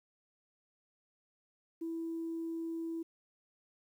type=tone; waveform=sine; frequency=329.6 Hz; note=E4; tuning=in tune; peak=-35 dBFS; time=1.81-3.03 s; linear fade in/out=10 ms; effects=tanh soft clip ceiling -31 dBFS + 11-bit